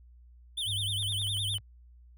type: tone with vibrato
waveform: square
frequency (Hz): 3322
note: G#7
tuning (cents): 0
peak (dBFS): -31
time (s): 0.57-1.58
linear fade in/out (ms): 10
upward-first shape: sine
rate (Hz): 9.8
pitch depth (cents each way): 180
type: tone with pitch glide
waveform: sine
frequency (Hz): 100.4 to 101.1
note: G2 to G#2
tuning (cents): +42 to -46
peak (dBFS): -34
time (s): 0.65-1.61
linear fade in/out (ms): 50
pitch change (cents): +12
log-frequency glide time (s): 0.96-1.32
type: clicks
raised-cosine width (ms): 0.3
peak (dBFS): -37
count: 7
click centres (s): 1.028 / 1.123 / 1.217 / 1.271 / 1.37 / 1.54 / 1.583
effects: added 60 Hz sine -52 dBFS peak until 2.17 s